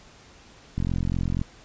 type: click train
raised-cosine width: 5 ms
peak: -14 dBFS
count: 29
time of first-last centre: 0.78-1.415 s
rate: 44.1 Hz
effects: pink hiss -51 dBFS RMS until 1.64 s + resampled to 16000 Hz